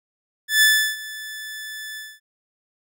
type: tone with ADSR envelope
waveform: sawtooth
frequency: 1744 Hz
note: A6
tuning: 16 cents flat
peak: -8 dBFS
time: 0.48-2.2 s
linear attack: 140 ms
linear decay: 340 ms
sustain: -20 dB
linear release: 230 ms
effects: none